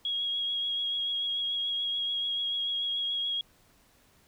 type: tone with vibrato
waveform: sine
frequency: 3300 Hz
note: G#7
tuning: 12 cents flat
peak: -28 dBFS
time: 0.05-3.41 s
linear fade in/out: 2 ms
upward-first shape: triangle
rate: 6.9 Hz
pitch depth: 22 cents each way
effects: pink hiss -63 dBFS RMS until 4.27 s